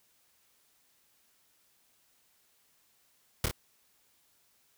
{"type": "noise with echo", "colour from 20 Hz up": "pink", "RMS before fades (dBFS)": -27, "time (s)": [3.44, 3.46], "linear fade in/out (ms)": 2, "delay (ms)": 26, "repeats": 2, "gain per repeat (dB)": -4, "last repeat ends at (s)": 3.512, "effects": ["white hiss -69 dBFS RMS until 4.77 s"]}